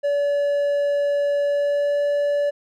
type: tone with pitch glide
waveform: triangle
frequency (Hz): 573 to 577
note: D5 to D5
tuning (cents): -43 to -31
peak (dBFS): -16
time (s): 0.03-2.51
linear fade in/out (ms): 20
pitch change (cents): +12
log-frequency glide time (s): 1.43-2.02
effects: none